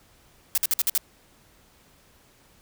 blue noise bursts, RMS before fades -22 dBFS, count 6, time 0.55-0.977 s, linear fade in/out 0 ms, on 27 ms, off 53 ms, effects pink hiss -58 dBFS RMS until 2.61 s

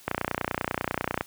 click train, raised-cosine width 0.5 ms, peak -10 dBFS, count 35, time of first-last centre 0.08-1.21 s, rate 30.1 Hz, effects white hiss -52 dBFS RMS until 1.26 s + high-pass 60 Hz 12 dB/octave

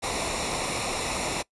pink noise with comb filter, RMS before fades -29 dBFS, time 0.02-1.43 s, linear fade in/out 20 ms, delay 0.63 ms, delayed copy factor -0.65, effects noise-tail reverb RT60 0.1 s tail -21 dB re dry + resampled to 24000 Hz

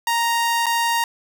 sawtooth tone with dropouts, 932.3 Hz, A#5, in tune, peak -14 dBFS, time 0.07-1.04 s, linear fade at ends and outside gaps 2 ms, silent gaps 0.659-0.665 s, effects none

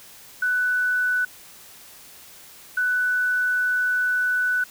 sine tone pair in turn, 1490 / 1490 Hz, F#6 / F#6, +12 / +12 cents, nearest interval unison, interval 0 cents, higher neither, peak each -19 dBFS, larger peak neither, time 0.42-1.25 / 2.77-4.64 s, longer second, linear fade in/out 5 ms, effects white hiss -46 dBFS RMS until 4.7 s

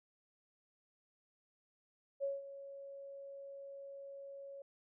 sine tone with ADSR envelope, 554.4 Hz, C#5, in tune, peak -33 dBFS, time 2.2-4.62 s, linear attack 35 ms, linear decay 180 ms, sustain -14 dB, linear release 3 ms, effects none

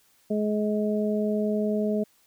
harmonic tone, 211.2 Hz, G#3, 29 cents sharp, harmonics 1 / 2 / 3, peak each -25 / -28 / -30 dBFS, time 0.3-2.04 s, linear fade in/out 10 ms, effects white hiss -63 dBFS RMS until 2.26 s

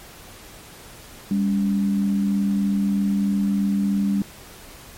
sine tone pair together, 200.1 / 283.3 Hz, G3 / C#4, +36 / +38 cents, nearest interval tritone, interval 602 cents, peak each -18 / -28 dBFS, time 1.31-4.22 s, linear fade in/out 2 ms, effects pink hiss -43 dBFS RMS until 4.97 s + MP3 64 kbps

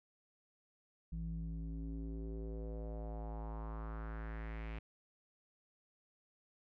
square tone with low-pass filter sweep, 55 Hz, A1, in tune, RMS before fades -43 dBFS, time 1.12-4.79 s, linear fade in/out 5 ms, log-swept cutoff 150 to 2500 Hz, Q 3, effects none

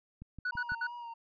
click train, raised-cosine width 5 ms, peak -33 dBFS, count 4, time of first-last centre 0.22-0.72 s, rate 6 Hz
triangle tone bursts, 1477 Hz, F#6, 3 cents flat, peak -29 dBFS, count 4, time 0.45-0.87 s, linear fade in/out 5 ms, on 60 ms, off 60 ms
triangle tone with vibrato, 942 Hz, A#5, 18 cents sharp, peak -39 dBFS, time 0.52-1.14 s, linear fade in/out 10 ms, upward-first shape sine, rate 2.9 Hz, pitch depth 37 cents each way
effects resampled to 11025 Hz

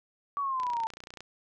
sine exponential sweep, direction down, 1149 to 890 Hz, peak -28 dBFS, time 0.37-0.87 s, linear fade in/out 0 ms
click train, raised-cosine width 0.2 ms, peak -26 dBFS, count 19, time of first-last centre 0.6-1.206 s, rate 29.7 Hz
effects none

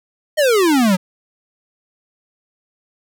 square exponential sweep, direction down, 636 to 176.3 Hz, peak -12 dBFS, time 0.37-0.97 s, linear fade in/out 20 ms, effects none

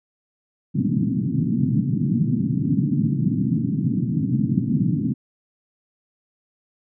pink band-pass noise, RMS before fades -21 dBFS, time 0.74-5.14 s, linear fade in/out 20 ms, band 120 to 280 Hz, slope 48 dB/octave, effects none

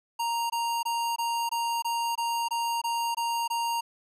square tone bursts, 932.3 Hz, A#5, in tune, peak -27 dBFS, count 11, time 0.19-3.81 s, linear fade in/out 10 ms, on 310 ms, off 21 ms, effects resampled to 32000 Hz

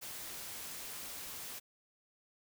white noise, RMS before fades -45 dBFS, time 0.01-1.6 s, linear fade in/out 20 ms, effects none

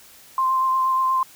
sine tone with vibrato, 1046.5 Hz, C6, in tune, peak -17 dBFS, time 0.38-1.23 s, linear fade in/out 2 ms, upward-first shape sine, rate 8.4 Hz, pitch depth 14 cents each way, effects white hiss -48 dBFS RMS until 1.35 s

